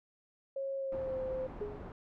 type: tone with pitch glide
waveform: sine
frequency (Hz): 544 to 520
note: C#5 to C5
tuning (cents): -33 to -11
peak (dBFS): -34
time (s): 0.56-1.47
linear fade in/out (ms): 5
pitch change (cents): -78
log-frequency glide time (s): 0.77-1.2
type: low-pass noise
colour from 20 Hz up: pink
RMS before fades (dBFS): -46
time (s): 0.92-1.92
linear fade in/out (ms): 2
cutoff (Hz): 960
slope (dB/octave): 12
type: tone with exponential decay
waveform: sine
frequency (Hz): 415.3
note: G#4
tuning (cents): 0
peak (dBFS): -32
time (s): 1.61-1.92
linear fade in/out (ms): 5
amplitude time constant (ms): 67
effects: none